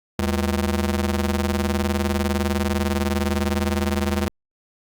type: ring-modulated tone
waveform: sawtooth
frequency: 141 Hz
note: C#3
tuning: 30 cents sharp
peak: -13 dBFS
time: 0.19-4.28 s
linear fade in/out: 0 ms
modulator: 60.6 Hz
effects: Opus 48 kbps